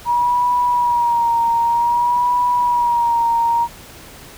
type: tone with vibrato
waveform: sine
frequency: 954 Hz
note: A#5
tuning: 40 cents sharp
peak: -13 dBFS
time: 0.05-3.68 s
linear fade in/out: 50 ms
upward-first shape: sine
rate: 0.53 Hz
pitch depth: 45 cents each way
effects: pink hiss -39 dBFS RMS until 4.37 s